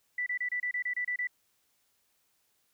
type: tone bursts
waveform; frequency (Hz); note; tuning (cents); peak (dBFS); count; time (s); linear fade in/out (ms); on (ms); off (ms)
sine; 1975.5; B6; 0; -29; 10; 0.18-1.272; 5; 84; 28
effects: white hiss -73 dBFS RMS until 2.73 s